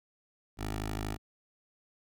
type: tone with notch filter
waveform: 10% pulse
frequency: 52.4 Hz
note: G#1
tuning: 16 cents sharp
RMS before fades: -36 dBFS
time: 0.57-1.18 s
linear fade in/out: 50 ms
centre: 180 Hz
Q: 1.8
effects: none